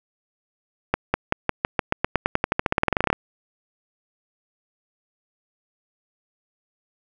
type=accelerating click train; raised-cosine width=0.5 ms; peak=-3 dBFS; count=26; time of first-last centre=0.94-3.129 s; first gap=200 ms; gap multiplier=0.92; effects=none